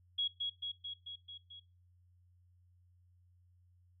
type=tone with echo; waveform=sine; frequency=3322 Hz; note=G#7; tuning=in tune; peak=-31 dBFS; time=0.18-0.28 s; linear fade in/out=10 ms; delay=220 ms; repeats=6; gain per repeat=-3 dB; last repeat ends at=1.6 s; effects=noise-tail reverb RT60 0.4 s tail -23 dB re dry + added 89 Hz sine -64 dBFS peak until 4 s